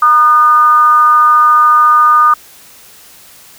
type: tone with frequency modulation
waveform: sine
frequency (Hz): 1220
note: D#6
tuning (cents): -34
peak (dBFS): -4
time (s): 0.02-2.34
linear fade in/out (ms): 5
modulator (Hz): 274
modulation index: 0.4
effects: white hiss -39 dBFS RMS until 3.58 s